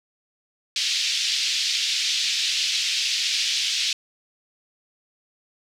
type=band-pass noise; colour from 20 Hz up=white; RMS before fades=-24 dBFS; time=0.76-3.93 s; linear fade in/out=2 ms; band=2600 to 5200 Hz; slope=24 dB/octave; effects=none